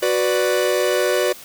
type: chord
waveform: 45% pulse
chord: B minor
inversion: second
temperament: equal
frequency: 370 / 493.9 / 587.3 Hz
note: F#4 / B4 / D5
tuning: 0 / 0 / 0 cents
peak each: -21 dBFS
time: 0.02-1.33 s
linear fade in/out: 10 ms
effects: white hiss -40 dBFS RMS until 1.44 s